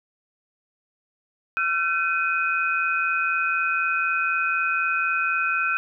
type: tone cluster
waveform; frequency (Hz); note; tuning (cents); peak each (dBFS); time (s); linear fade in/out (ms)
sine; 1362 / 1526 / 2506; F6 / G6 / D#7; -44 / -47 / +12; -25; 1.57-5.77; 0
effects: none